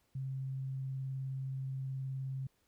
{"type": "tone with vibrato", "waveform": "sine", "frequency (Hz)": 133.3, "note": "C3", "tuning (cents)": 33, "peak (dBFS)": -36, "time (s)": [0.15, 2.47], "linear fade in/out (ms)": 5, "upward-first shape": "sine", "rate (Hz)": 19, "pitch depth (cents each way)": 11, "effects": ["pink hiss -75 dBFS RMS until 2.67 s"]}